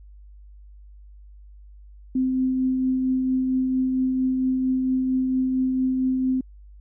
sine tone with tremolo, 259.1 Hz, C4, 17 cents flat, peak -18 dBFS, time 2.15-6.41 s, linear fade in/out 5 ms, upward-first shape triangle, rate 4.4 Hz, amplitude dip 30%, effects added 50 Hz sine -43 dBFS peak until 6.8 s

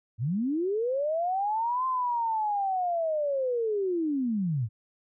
sine linear two-way sweep, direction up then down, 100.4 to 1046.5 to 100.4 Hz, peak -25 dBFS, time 0.18-4.69 s, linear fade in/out 50 ms, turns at 1.86 s, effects none

